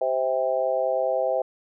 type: harmonic tone with a mistuned harmonic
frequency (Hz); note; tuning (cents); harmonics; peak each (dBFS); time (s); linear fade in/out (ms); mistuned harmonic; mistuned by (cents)
130.2; C3; -8; 3 / 4 / 5 / 6; -34 / -24 / -25 / -30; 0.01-1.42; 5; 6; +31
effects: none